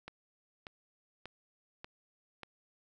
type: click train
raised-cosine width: 0.3 ms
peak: -28 dBFS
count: 5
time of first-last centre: 0.08-2.433 s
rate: 1.7 Hz
effects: none